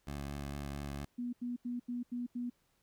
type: tone with vibrato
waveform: 15% pulse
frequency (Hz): 70.9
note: C#2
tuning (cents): +40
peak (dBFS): -33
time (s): 0.07-1.05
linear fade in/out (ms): 5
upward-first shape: triangle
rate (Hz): 4.4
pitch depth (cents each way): 28
type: tone bursts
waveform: sine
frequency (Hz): 243.1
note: B3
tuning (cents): -27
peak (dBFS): -35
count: 6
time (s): 1.18-2.5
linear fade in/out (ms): 10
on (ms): 150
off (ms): 84
effects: pink hiss -75 dBFS RMS until 2.82 s